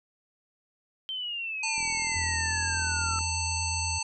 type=exponential sweep; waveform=sine; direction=down; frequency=3134 to 1318.5 Hz; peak=-31 dBFS; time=1.09-3.19 s; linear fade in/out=0 ms
type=harmonic tone; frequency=891 Hz; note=A5; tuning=22 cents sharp; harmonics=1 / 3 / 5 / 7 / 9; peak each=-35 / -35 / -35 / -35 / -35 dBFS; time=1.63-4.03 s; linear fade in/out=5 ms
type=click train; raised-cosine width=3 ms; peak=-33 dBFS; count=60; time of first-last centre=1.78-3.209 s; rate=41.3 Hz
type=tone with vibrato; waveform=sine; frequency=83.3 Hz; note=E2; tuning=19 cents sharp; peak=-32 dBFS; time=2.15-3.99 s; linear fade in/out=10 ms; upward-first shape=sine; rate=8.3 Hz; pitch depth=37 cents each way
effects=none